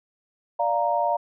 sine chord, Bb major, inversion first, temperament equal, 587.3 / 698.5 / 932.3 Hz, D5 / F5 / Bb5, 0 / 0 / 0 cents, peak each -26 / -24 / -24 dBFS, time 0.59-1.17 s, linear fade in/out 10 ms, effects none

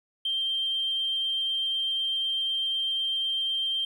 triangle tone, 3156 Hz, G7, 11 cents sharp, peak -22 dBFS, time 0.25-3.85 s, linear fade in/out 5 ms, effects tanh soft clip ceiling -23 dBFS

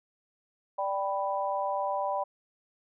sine chord, G major, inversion second, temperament equal, 587.3 / 784 / 987.8 Hz, D5 / G5 / B5, 0 / 0 / 0 cents, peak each -32 dBFS, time 0.78-2.24 s, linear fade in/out 10 ms, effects none

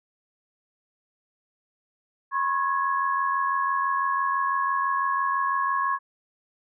sine tone cluster, 1002 / 1088 / 1674 Hz, B5 / C#6 / G#6, +25 / -33 / +13 cents, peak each -32 / -23 / -30 dBFS, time 2.31-5.99 s, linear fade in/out 50 ms, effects none

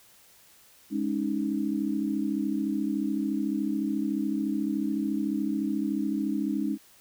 sine chord, Ab suspended fourth, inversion none, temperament equal, 207.7 / 277.2 / 311.1 Hz, Ab3 / Db4 / Eb4, 0 / 0 / 0 cents, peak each -30 dBFS, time 0.9-6.78 s, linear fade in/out 50 ms, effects white hiss -57 dBFS RMS until 7 s

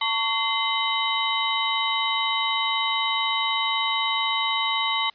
sine tone cluster, 896 / 1121 / 2070 / 3037 / 3814 Hz, A5 / C#6 / C7 / F#7 / A#7, +31 / +19 / -19 / +44 / +39 cents, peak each -28 dBFS, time 0.01-5.1 s, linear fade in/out 5 ms, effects white hiss -57 dBFS RMS until 5.14 s + resampled to 11025 Hz

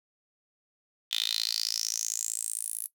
10% pulse tone with high-pass filter sweep, 55.5 Hz, A1, 16 cents sharp, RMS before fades -32 dBFS, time 1.11-2.87 s, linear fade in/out 10 ms, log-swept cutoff 3400 to 11000 Hz, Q 6.7, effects noise-tail reverb RT60 0.1 s tail -17 dB re dry

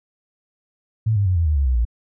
sine tone with pitch steps, 110.4 / 100.65 / 91.77 / 83.67 / 76.28 / 69.55 / 63.41 / 57.81 Hz, A2 / G2 / F#2 / E2 / D#2 / C#2 / B1 / A#1, +6 / +46 / -14 / +26 / -34 / +6 / +46 / -14 cents, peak -15 dBFS, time 1.06-1.852 s, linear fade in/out 10 ms, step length 99 ms, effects none

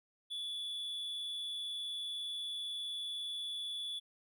triangle tone with amplitude modulation, 3439 Hz, A7, 40 cents flat, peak -35 dBFS, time 0.3-4 s, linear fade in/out 20 ms, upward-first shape sine, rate 180 Hz, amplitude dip 35%, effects none

